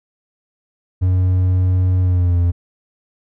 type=tone with pitch glide; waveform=triangle; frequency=91.9 to 86.89 Hz; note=F#2 to F2; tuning=-11 to -8 cents; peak=-10 dBFS; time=1.01-2.52 s; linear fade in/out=20 ms; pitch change=-97 cents; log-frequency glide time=2.01-2.38 s; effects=none